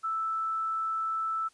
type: tone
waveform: sine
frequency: 1318.5 Hz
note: E6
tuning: in tune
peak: -28 dBFS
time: 0.03-1.49 s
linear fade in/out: 20 ms
effects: white hiss -64 dBFS RMS until 1.53 s + resampled to 22050 Hz